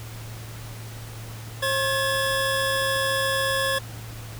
25% pulse tone pair together, 538 / 1708 Hz, C5 / G#6, +48 / +48 cents, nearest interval octave + minor sixth, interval 2000 cents, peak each -21 dBFS, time 1.62-3.79 s, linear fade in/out 10 ms, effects added 112 Hz sine -36 dBFS peak until 4.39 s + pink hiss -42 dBFS RMS until 4.39 s

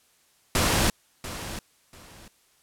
pink noise with echo, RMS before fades -22 dBFS, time 0.55-0.9 s, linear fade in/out 2 ms, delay 690 ms, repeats 2, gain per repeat -13 dB, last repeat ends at 2.28 s, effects white hiss -63 dBFS RMS until 2.62 s + low-pass 12000 Hz 12 dB/octave

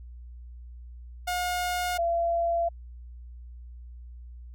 sawtooth / sine tone pair in turn, 717 / 679.7 Hz, F5 / F5, +45 / -47 cents, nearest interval minor second, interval 92 cents, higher first, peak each -23 dBFS, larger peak neither, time 1.27-1.98 / 1.98-2.69 s, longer neither, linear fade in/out 10 ms, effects added 60 Hz sine -41 dBFS peak until 4.54 s

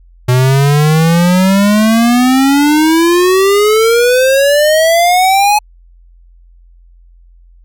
square exponential sweep, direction up, 123.47 to 849 Hz, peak -7 dBFS, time 0.28-5.59 s, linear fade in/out 10 ms, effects added 43 Hz sine -39 dBFS peak until 7.64 s

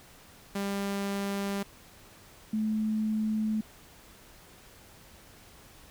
sawtooth / sine tone pair in turn, 199 / 216.6 Hz, G3 / A3, +26 / -27 cents, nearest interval minor second, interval 147 cents, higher second, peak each -26 dBFS, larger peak neither, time 0.55-1.63 / 2.53-3.61 s, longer neither, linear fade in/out 5 ms, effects pink hiss -54 dBFS RMS until 5.9 s

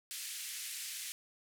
white band-pass noise, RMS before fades -43 dBFS, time 0.11-1.12 s, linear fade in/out 0 ms, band 1900 to 12000 Hz, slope 24 dB/octave, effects none

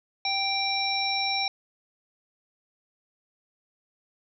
harmonic tone, 784 Hz, G5, in tune, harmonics 1 / 3 / 5 / 7, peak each -30 / -30 / -30 / -30 dBFS, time 0.25-1.48 s, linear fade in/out 2 ms, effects none

